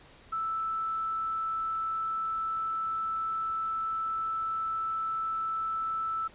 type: tone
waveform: sine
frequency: 1318.5 Hz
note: E6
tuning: in tune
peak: -29 dBFS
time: 0.32-6.28 s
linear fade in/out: 10 ms
effects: pink hiss -55 dBFS RMS until 6.34 s + resampled to 8000 Hz